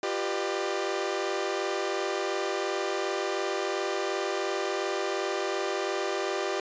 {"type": "chord", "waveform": "sawtooth", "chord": "G dominant seventh", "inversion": "third", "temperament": "equal with one note detuned", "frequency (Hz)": [349.2, 392, 493.9, 601.4], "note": ["F4", "G4", "B4", "D5"], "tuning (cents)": [0, 0, 0, 41], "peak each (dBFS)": [-31, -27, -33, -30], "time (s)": [0.03, 6.6], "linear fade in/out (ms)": 2, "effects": ["resampled to 16000 Hz"]}